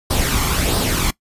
pink noise with flanger, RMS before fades -18 dBFS, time 0.1-1.11 s, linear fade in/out 10 ms, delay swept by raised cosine 0.21 to 0.95 ms, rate 1.5 Hz, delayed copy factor +0.5, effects noise-tail reverb RT60 0.1 s tail -21 dB re dry + resampled to 32000 Hz

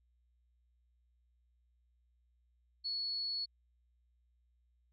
sine tone, 4388 Hz, C#8, 18 cents flat, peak -35 dBFS, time 2.84-3.46 s, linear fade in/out 20 ms, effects added 60 Hz sine -70 dBFS peak until 4.92 s

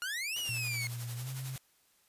sawtooth exponential two-way sweep, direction up then down, 1400 to 2978 to 2148 Hz, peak -31 dBFS, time 0.02-0.87 s, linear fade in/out 0 ms, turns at 0.38 s
white noise with tremolo, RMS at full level -44 dBFS, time 0.36-1.58 s, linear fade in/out 2 ms, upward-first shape sine, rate 11 Hz, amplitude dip 55%
sine tone with pitch glide, 119.7 to 131.29 Hz, A#2 to C3, +46 to +6 cents, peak -37 dBFS, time 0.49-1.56 s, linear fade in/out 0 ms, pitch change +160 cents, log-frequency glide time 1.16-1.29 s
effects white hiss -69 dBFS RMS until 2.08 s + resampled to 32000 Hz

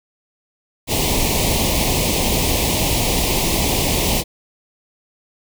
pink band-stop noise, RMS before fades -18 dBFS, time 0.87-4.24 s, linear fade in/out 50 ms, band 1000 to 2100 Hz, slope 48 dB/octave, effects none

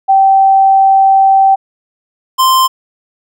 sine / square tone pair in turn, 776 / 1043.3 Hz, G5 / C6, -18 / -5 cents, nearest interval perfect fourth, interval 513 cents, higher second, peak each -4 / -7 dBFS, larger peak first, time 0.08-1.56 / 2.38-2.68 s, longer first, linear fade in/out 20 ms, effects none

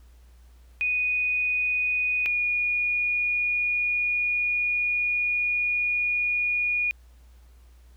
sine tone pair in turn, 2481 / 2445 Hz, D#7 / D#7, -6 / -31 cents, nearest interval unison, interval 25 cents, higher first, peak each -22 dBFS, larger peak neither, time 0.81-2.26 / 2.26-6.91 s, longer second, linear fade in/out 0 ms, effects added 60 Hz sine -49 dBFS peak until 7.96 s + pink hiss -64 dBFS RMS until 7.96 s

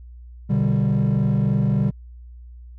triangle chord, G major, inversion first, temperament equal, 123.47 / 146.83 / 196 Hz, B2 / D3 / G3, 0 / 0 / 0 cents, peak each -18 dBFS, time 0.49-1.91 s, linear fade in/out 20 ms, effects tanh soft clip ceiling -11 dBFS + added 60 Hz sine -38 dBFS peak until 2.78 s

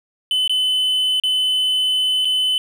triangle tone with dropouts, 3025 Hz, F#7, 38 cents sharp, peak -14 dBFS, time 0.31-2.58 s, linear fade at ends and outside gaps 1 ms, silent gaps 0.477-0.495 / 1.199-1.236 / 2.248-2.253 s, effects none

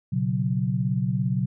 sine chord, B suspended second, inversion none, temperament equal with one note detuned, 121.14 / 138.59 / 185 Hz, B2 / C#3 / F#3, -33 / 0 / 0 cents, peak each -26 dBFS, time 0.12-1.46 s, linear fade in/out 10 ms, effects none

